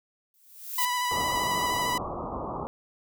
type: noise with exponential growth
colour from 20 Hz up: violet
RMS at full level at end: -26 dBFS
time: 0.34-0.85 s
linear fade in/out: 1 ms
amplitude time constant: 110 ms
type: tone with vibrato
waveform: sawtooth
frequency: 987.8 Hz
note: B5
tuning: in tune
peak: -22 dBFS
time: 0.78-1.98 s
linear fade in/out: 5 ms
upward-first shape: square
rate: 13 Hz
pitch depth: 16 cents each way
type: low-pass noise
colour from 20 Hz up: white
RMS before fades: -34 dBFS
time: 1.11-2.67 s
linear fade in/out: 0 ms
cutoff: 1200 Hz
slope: 96 dB/octave
effects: none